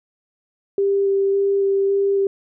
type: tone with vibrato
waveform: sine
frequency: 394.8 Hz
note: G4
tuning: 12 cents sharp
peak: -15 dBFS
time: 0.78-2.27 s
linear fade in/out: 2 ms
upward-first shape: square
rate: 1.8 Hz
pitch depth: 8 cents each way
effects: none